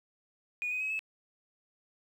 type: tone with pitch steps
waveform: sine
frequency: 2457 / 2503 / 2550 / 2597 Hz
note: D#7 / D#7 / D#7 / E7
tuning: -22 / +10 / +42 / -26 cents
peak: -30 dBFS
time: 0.62-0.992 s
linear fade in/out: 0 ms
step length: 93 ms
effects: tanh soft clip ceiling -26 dBFS + 10-bit